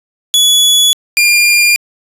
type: tone pair in turn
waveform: sawtooth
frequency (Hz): 3400 / 2404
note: G#7 / D7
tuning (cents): +40 / +40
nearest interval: tritone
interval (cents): 600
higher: first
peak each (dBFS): -3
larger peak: neither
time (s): 0.34-0.93 / 1.17-1.76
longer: neither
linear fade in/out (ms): 0
effects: resampled to 32000 Hz